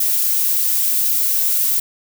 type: noise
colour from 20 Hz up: violet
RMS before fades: -17 dBFS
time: 0-1.8 s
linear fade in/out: 5 ms
effects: none